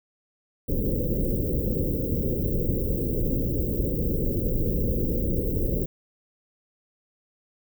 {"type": "band-stop noise", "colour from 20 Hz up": "pink", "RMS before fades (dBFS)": -25, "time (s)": [0.68, 5.86], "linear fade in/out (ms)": 10, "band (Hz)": [550, 16000], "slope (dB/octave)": 96, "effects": []}